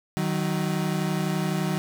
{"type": "tone pair together", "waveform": "35% pulse", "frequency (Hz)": [155.56, 187.38], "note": ["D#3", "F#3"], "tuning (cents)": [0, 22], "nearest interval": "minor third", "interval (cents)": 322, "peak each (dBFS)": -25, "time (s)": [0.17, 1.78], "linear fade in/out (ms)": 0, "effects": []}